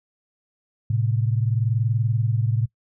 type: tone pair together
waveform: sine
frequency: 110.76 / 131.5 Hz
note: A2 / C3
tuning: +12 / +9 cents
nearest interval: minor third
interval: 297 cents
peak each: -20 / -24 dBFS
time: 0.9-2.66 s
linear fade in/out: 5 ms
effects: noise-tail reverb RT60 0.1 s tail -21 dB re dry